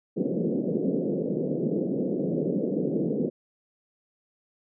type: band-pass noise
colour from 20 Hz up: pink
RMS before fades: -27 dBFS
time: 0.16-3.3 s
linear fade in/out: 20 ms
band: 160 to 520 Hz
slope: 48 dB/octave
effects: none